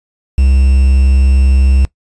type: tone with quantisation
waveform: triangle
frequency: 66.4 Hz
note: C2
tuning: 26 cents sharp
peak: -4 dBFS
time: 0.38-1.85 s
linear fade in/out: 0 ms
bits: 5
effects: noise-tail reverb RT60 0.1 s tail -19 dB re dry + resampled to 22050 Hz